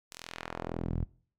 sawtooth tone with band-pass filter sweep, 41.98 Hz, E1, 32 cents sharp, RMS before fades -37 dBFS, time 0.11-1.05 s, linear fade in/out 10 ms, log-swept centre 8000 to 92 Hz, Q 0.8, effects noise-tail reverb RT60 0.5 s tail -22 dB re dry

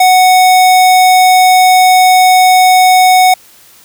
square tone, 740 Hz, F#5, in tune, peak -4 dBFS, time 0-3.34 s, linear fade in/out 5 ms, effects white hiss -41 dBFS RMS until 3.84 s

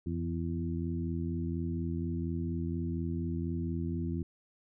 harmonic tone with a mistuned harmonic, 84.2 Hz, E2, 37 cents sharp, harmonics 1 / 2 / 3 / 4, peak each -35 / -36 / -38 / -40 dBFS, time 0.06-4.23 s, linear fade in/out 5 ms, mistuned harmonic 1, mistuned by +54 cents, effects none

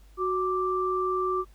sine tone pair together, 370 / 1174.7 Hz, F#4 / D6, 0 / 0 cents, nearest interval octave + minor sixth, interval 2000 cents, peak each -27 dBFS, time 0.17-1.45 s, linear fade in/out 50 ms, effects added 50 Hz sine -50 dBFS peak until 1.54 s + pink hiss -63 dBFS RMS until 1.54 s

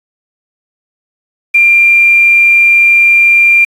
sine tone with quantisation, 2383 Hz, D7, 25 cents sharp, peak -3 dBFS, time 1.54-3.65 s, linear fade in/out 10 ms, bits 5, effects resampled to 32000 Hz

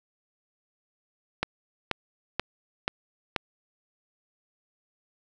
click train, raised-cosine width 0.3 ms, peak -9 dBFS, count 5, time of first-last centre 1.43-3.362 s, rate 2.07 Hz, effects none

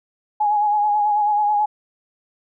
sine tone with vibrato, 835 Hz, G#5, 9 cents sharp, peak -15 dBFS, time 0.4-1.66 s, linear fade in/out 10 ms, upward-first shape sine, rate 9.2 Hz, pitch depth 34 cents each way, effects none

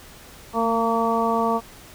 harmonic tone with a mistuned harmonic, 228.8 Hz, A#3, 32 cents flat, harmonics 1 / 2 / 3 / 4 / 5, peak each -25 / -25 / -25 / -25 / -25 dBFS, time 0.53-1.61 s, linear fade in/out 50 ms, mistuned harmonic 1, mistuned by -19 cents, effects pink hiss -45 dBFS RMS until 1.94 s

